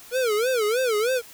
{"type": "tone with vibrato", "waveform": "square", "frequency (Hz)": 466.2, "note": "A#4", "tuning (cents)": 0, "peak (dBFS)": -21, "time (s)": [0.11, 1.22], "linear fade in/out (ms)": 50, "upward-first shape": "sine", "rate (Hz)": 3.2, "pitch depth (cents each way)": 200, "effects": ["white hiss -46 dBFS RMS until 1.33 s"]}